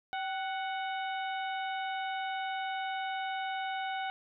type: harmonic tone with a mistuned harmonic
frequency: 740 Hz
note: F#5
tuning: in tune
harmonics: 1 / 2 / 3 / 4 / 5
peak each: -34 / -40 / -44 / -46 / -48 dBFS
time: 0.13-4.1 s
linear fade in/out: 0 ms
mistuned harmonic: 1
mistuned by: +66 cents
effects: none